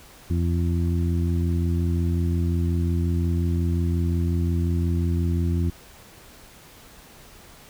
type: harmonic tone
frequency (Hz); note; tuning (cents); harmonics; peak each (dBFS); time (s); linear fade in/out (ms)
85.6; F2; -34; 1 / 2 / 3 / 4; -21 / -27 / -31 / -33; 0.3-5.7; 5
effects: pink hiss -48 dBFS RMS until 7.69 s